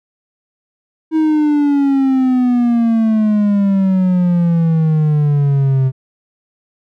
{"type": "exponential sweep", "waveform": "triangle", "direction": "down", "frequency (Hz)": [319.5, 130], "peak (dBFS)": -8, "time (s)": [1.11, 5.92], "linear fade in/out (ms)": 50, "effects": []}